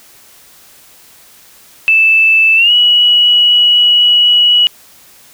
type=tone with pitch glide; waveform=sine; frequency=2637 to 2926 Hz; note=E7 to F#7; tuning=0 to -20 cents; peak=-5 dBFS; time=1.88-4.67 s; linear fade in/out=0 ms; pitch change=+180 cents; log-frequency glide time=2.56-2.72 s; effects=white hiss -42 dBFS RMS until 5.33 s